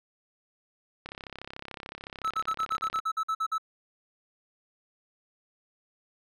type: click train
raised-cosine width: 0.3 ms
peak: -23 dBFS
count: 66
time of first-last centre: 1.06-2.989 s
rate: 33.7 Hz
type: tone bursts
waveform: triangle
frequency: 1306 Hz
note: E6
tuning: 17 cents flat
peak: -24 dBFS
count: 12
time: 2.24-3.582 s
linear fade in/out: 10 ms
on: 66 ms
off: 50 ms
effects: none